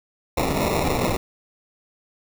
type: noise with sample-and-hold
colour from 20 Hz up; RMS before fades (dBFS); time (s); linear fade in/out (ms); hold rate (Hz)
white; -22; 0.37-1.17; 5; 1575
effects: none